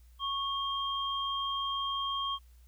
sine tone pair together, 1102 / 3203 Hz, C#6 / G7, -11 / +37 cents, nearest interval octave + tritone, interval 1848 cents, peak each -33 / -34 dBFS, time 0.19-2.39 s, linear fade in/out 50 ms, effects added 60 Hz sine -54 dBFS peak until 2.67 s + white hiss -70 dBFS RMS until 2.67 s

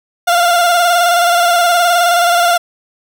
30% pulse tone with vibrato, 697 Hz, F5, 4 cents flat, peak -6 dBFS, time 0.27-2.58 s, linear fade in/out 10 ms, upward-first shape square, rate 19 Hz, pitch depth 33 cents each way, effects none

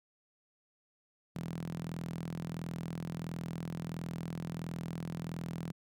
sawtooth tone with high-pass filter, 41.47 Hz, E1, 11 cents sharp, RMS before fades -40 dBFS, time 1.35-5.72 s, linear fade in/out 10 ms, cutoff 160 Hz, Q 4.3, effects none

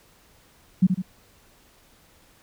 sine tone with echo, 185 Hz, F#3, in tune, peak -12 dBFS, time 0.82-0.87 s, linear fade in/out 10 ms, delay 76 ms, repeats 2, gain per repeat -6 dB, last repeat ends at 1.022 s, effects pink hiss -57 dBFS RMS until 2.42 s

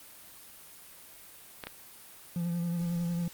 clicks, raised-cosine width 0.3 ms, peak -21 dBFS, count 2, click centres 1.638 / 1.67 s
triangle tone with vibrato, 171.6 Hz, F3, 30 cents flat, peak -27 dBFS, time 2.36-3.28 s, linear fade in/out 2 ms, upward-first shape sine, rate 11 Hz, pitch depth 29 cents each way
effects white hiss -51 dBFS RMS until 3.33 s + Opus 32 kbps

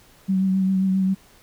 sine tone with vibrato, 190 Hz, F#3, 46 cents sharp, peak -17 dBFS, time 0.28-1.15 s, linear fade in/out 20 ms, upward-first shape triangle, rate 7.5 Hz, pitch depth 28 cents each way, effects pink hiss -53 dBFS RMS until 1.42 s

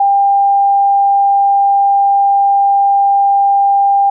sine tone, 797 Hz, G5, 28 cents sharp, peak -7 dBFS, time 0-4.1 s, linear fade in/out 5 ms, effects none

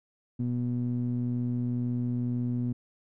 triangle ring-modulated tone, 61 Hz, B1, 21 cents flat, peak -22 dBFS, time 0.39-2.73 s, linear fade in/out 10 ms, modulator 183 Hz, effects none

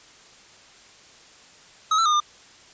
square tone with pitch steps, 1273 / 1334 / 1222 / 1203 Hz, D#6 / E6 / D#6 / D6, +39 / +20 / -32 / +41 cents, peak -18 dBFS, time 1.91-2.202 s, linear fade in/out 5 ms, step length 73 ms, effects white hiss -50 dBFS RMS until 2.73 s + resampled to 16000 Hz

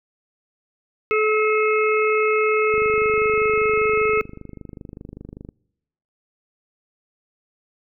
harmonic tone, 430.8 Hz, A4, 37 cents flat, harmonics 1 / 3 / 5 / 6, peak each -18 / -23 / -25 / -26 dBFS, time 1.11-4.21 s, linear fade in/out 0 ms
click train, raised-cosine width 3 ms, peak -23 dBFS, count 70, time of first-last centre 2.74-5.489 s, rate 25.1 Hz
effects noise-tail reverb RT60 0.9 s tail -26 dB re dry

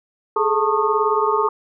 sine tone cluster, 416.5 / 434.8 / 894 / 1093 / 1231 Hz, G#4 / A4 / A5 / C#6 / D#6, +5 / -21 / +27 / -25 / -19 cents, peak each -22 dBFS, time 0.36-1.49 s, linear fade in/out 5 ms, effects none

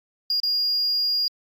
sine tone with dropouts, 4840 Hz, D#8, 49 cents flat, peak -18 dBFS, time 0.3-1.28 s, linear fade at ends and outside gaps 2 ms, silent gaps 0.401-0.433 s, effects tanh soft clip ceiling -18 dBFS + AAC 48 kbps

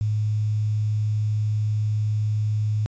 sine tone with quantisation, 106.6 Hz, G#2, 46 cents sharp, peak -20 dBFS, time 0.01-2.86 s, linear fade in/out 0 ms, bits 8, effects resampled to 16000 Hz

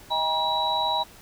sine tone cluster, 633 / 802 / 954 / 3907 Hz, D#5 / G5 / A#5 / B7, +30 / +39 / +40 / -19 cents, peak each -32 / -29 / -25 / -27 dBFS, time 0.1-1.04 s, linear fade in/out 20 ms, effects pink hiss -49 dBFS RMS until 1.21 s

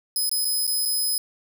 10% pulse tone with dropouts, 5060 Hz, D#8, 28 cents sharp, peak -16 dBFS, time 0.16-1.18 s, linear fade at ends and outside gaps 1 ms, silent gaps 0.294-0.314 / 0.447-0.452 / 0.668-0.676 / 0.853-0.857 s, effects none

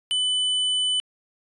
sine tone with hard clipping, 3000 Hz, F#7, 23 cents sharp, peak -22 dBFS, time 0.11-1 s, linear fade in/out 0 ms, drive 7 dB, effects resampled to 24000 Hz

